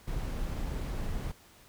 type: noise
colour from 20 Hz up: brown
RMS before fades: -34 dBFS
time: 0.07-1.32 s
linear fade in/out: 10 ms
effects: pink hiss -58 dBFS RMS until 1.68 s